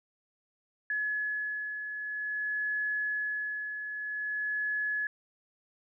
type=beating tone pair; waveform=sine; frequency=1700 / 1700.51 Hz; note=G#6 / G#6; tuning=+40 / +40 cents; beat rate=0.51 Hz; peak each=-40 / -31 dBFS; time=0.9-5.07 s; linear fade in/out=2 ms; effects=none